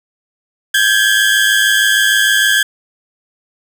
30% pulse tone pair together, 1578 / 1684.5 Hz, G6 / G#6, +11 / +24 cents, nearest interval minor second, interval 113 cents, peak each -10 dBFS, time 0.74-2.63 s, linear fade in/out 5 ms, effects none

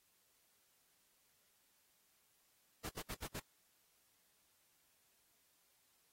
pink noise bursts, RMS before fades -45 dBFS, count 5, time 2.84-3.4 s, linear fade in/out 10 ms, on 56 ms, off 70 ms, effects white hiss -75 dBFS RMS until 6.12 s + AAC 48 kbps

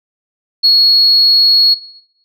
sine tone, 4333 Hz, C#8, 40 cents flat, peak -4 dBFS, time 0.63-1.75 s, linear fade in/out 20 ms, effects noise-tail reverb RT60 0.7 s tail -18 dB re dry + tanh soft clip ceiling -1 dBFS

